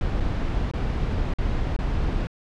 brown noise with dropouts, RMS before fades -24 dBFS, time 0.01-2.27 s, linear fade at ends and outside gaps 1 ms, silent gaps 0.2-0.204 / 0.714-0.736 / 1.337-1.385 / 1.764-1.789 s, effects low-pass 4000 Hz 12 dB/octave

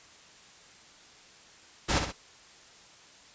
pink noise with echo, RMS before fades -26 dBFS, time 1.88-2 s, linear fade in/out 20 ms, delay 63 ms, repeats 2, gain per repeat -6 dB, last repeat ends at 2.126 s, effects white hiss -54 dBFS RMS until 3.34 s + resampled to 16000 Hz

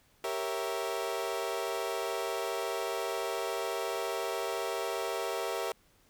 30% pulse chord, G diminished seventh, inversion none, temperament equal, 392 / 466.2 / 554.4 / 659.3 Hz, G4 / Bb4 / Db5 / Fb5, 0 / 0 / 0 / 0 cents, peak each -35 / -34 / -37 / -35 dBFS, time 0.24-5.72 s, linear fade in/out 2 ms, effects pink hiss -66 dBFS RMS until 6.09 s

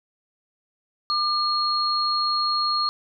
sine tone pair together, 1202 / 4283 Hz, D6 / C8, +40 / +40 cents, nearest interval octave + minor seventh, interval 2200 cents, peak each -23 / -23 dBFS, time 1.1-2.89 s, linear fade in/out 0 ms, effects none

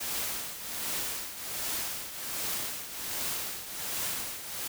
white noise with tremolo, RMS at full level -32 dBFS, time 0-4.68 s, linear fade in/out 10 ms, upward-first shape triangle, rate 1.3 Hz, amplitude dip 70%, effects none

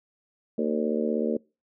harmonic tone with a mistuned harmonic, 76.5 Hz, D#2, 29 cents flat, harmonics 3 / 4 / 5 / 6 / 7 / 8, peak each -27 / -33 / -31 / -29 / -33 / -36 dBFS, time 0.58-1.37 s, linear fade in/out 5 ms, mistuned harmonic 8, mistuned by -46 cents, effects noise-tail reverb RT60 0.3 s tail -25 dB re dry

